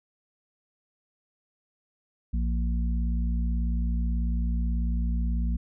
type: harmonic tone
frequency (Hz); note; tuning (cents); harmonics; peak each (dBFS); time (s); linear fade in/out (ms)
58.27; A#1; 0; 1 / 3 / 4; -24 / -34 / -36; 2.33-5.57; 10
effects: none